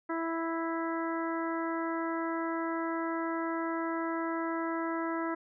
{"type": "harmonic tone", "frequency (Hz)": 329.6, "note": "E4", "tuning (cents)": 0, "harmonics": [1, 2, 3, 4, 5, 6], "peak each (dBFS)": [-33, -39, -38, -39, -43, -45], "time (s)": [0.09, 5.35], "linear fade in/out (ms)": 10, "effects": []}